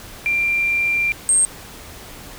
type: tone pair in turn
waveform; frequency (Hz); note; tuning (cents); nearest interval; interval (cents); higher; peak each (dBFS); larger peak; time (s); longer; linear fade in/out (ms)
sine; 2373 / 8456; D7 / C9; +17 / +17; octave + minor seventh; 2200; second; -16 / -12; second; 0.26-1.12 / 1.29-1.45; first; 0
effects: pink hiss -38 dBFS RMS until 2.38 s